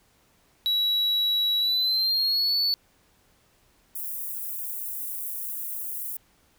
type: tone with pitch glide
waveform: triangle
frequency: 3900 to 4454 Hz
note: B7 to C#8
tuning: -23 to +7 cents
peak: -20 dBFS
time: 0.66-2.74 s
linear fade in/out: 0 ms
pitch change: +230 cents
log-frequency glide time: 1.59-2.55 s
type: high-pass noise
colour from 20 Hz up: white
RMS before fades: -33 dBFS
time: 3.95-6.17 s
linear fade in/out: 5 ms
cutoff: 11000 Hz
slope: 24 dB/octave
effects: pink hiss -63 dBFS RMS until 6.58 s